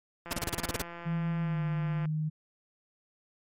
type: click train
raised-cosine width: 0.5 ms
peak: -28 dBFS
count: 308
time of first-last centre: 0.26-2.055 s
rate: 171 Hz
type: noise bursts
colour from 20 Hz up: pink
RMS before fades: -31 dBFS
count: 10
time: 0.31-0.817 s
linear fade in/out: 0 ms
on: 21 ms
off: 33 ms
type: tone with pitch glide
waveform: sine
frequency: 164 to 154.8 Hz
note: E3 to D#3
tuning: -9 to -9 cents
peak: -28 dBFS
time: 1.05-2.3 s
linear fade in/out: 20 ms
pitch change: -100 cents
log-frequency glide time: 1.4-1.63 s
effects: MP3 64 kbps